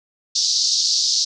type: band-pass noise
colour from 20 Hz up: pink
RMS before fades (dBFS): -19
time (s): 0.35-1.25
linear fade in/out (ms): 10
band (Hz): 4200 to 6000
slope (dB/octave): 48
effects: none